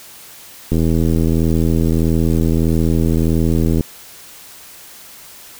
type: click train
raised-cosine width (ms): 3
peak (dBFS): -4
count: 253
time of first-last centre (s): 0.72-3.808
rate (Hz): 81.6
effects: white hiss -39 dBFS RMS until 5.59 s